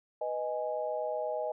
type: chord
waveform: sine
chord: G# minor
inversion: first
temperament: equal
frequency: 493.9 / 622.3 / 830.6 Hz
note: B4 / D#5 / G#5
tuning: 0 / 0 / 0 cents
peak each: -37 / -33 / -38 dBFS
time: 0.21-1.52 s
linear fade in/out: 5 ms
effects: none

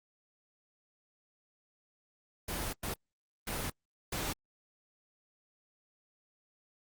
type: noise bursts at uneven times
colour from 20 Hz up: pink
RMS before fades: -36 dBFS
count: 4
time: 2.48-2.73 / 2.83-2.94 / 3.47-3.7 / 4.12-4.33 s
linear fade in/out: 5 ms
effects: Opus 24 kbps

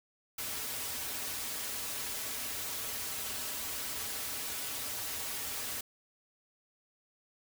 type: noise with comb filter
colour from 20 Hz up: white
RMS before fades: -38 dBFS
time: 0.38-5.81 s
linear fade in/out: 5 ms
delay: 5.7 ms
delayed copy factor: -0.75
effects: none

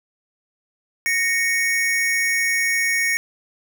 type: tone pair together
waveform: square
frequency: 1858 / 2223 Hz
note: A#6 / C#7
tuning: -6 / +4 cents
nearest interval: minor third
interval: 310 cents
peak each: -22 / -21 dBFS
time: 1.06-3.17 s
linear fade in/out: 0 ms
effects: none

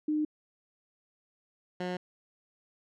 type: tone pair in turn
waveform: sine / 15% pulse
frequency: 304.2 / 180.55 Hz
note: D#4 / F#3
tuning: -39 / -42 cents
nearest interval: major sixth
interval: 903 cents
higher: first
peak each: -26 dBFS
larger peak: neither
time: 0.08-0.25 / 1.8-1.97 s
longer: neither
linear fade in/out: 5 ms
effects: low-pass 4000 Hz 12 dB/octave

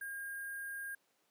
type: tone with sample-and-hold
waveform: sine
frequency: 1617 Hz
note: G#6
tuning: 47 cents flat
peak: -40 dBFS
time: 0.01-0.95 s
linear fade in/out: 5 ms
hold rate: 11025 Hz
effects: pink hiss -75 dBFS RMS until 1.3 s + high-pass 300 Hz 12 dB/octave

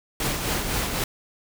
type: noise with tremolo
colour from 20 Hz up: pink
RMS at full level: -24 dBFS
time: 0.2-1.04 s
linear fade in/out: 2 ms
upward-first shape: triangle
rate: 3.9 Hz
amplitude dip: 50%
effects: none

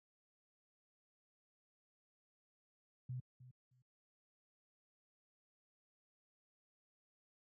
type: tone with echo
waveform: sine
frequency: 126.4 Hz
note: B2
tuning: 41 cents sharp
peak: -40 dBFS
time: 3.09-3.2 s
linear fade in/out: 5 ms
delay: 310 ms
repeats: 2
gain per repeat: -15 dB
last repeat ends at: 3.82 s
effects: high-pass 80 Hz 12 dB/octave

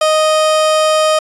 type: tone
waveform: 30% pulse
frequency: 622.3 Hz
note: D#5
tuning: in tune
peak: -7 dBFS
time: 0.01-1.19 s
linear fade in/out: 5 ms
effects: resampled to 24000 Hz

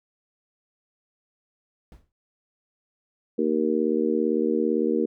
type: noise with exponential decay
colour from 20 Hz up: brown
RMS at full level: -42 dBFS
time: 1.92-2.12 s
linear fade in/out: 1 ms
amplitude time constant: 43 ms
type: harmonic tone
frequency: 77.78 Hz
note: D#2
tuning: in tune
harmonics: 3 / 4 / 5 / 6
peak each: -26 / -26 / -26 / -26 dBFS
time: 3.38-5.06 s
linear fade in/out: 10 ms
effects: none

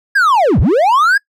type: linear two-way sweep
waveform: triangle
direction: down then up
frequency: 1678 to 47.56 to 1678 Hz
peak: -6 dBFS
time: 0.15-1.18 s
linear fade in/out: 10 ms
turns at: 0.6 s
effects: noise-tail reverb RT60 0.1 s tail -23 dB re dry

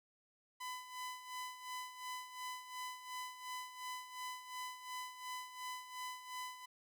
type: tone with tremolo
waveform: sawtooth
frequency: 1005 Hz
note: B5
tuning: 30 cents sharp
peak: -38 dBFS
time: 0.6-6.66 s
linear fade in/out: 10 ms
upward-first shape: sine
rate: 2.8 Hz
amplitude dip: 70%
effects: none

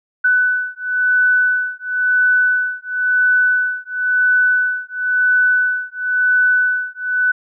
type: beating tone pair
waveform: sine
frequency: 1495 / 1495.97 Hz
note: F#6 / F#6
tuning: +17 / +19 cents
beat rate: 0.97 Hz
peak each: -16 dBFS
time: 0.24-7.32 s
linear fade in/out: 10 ms
effects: none

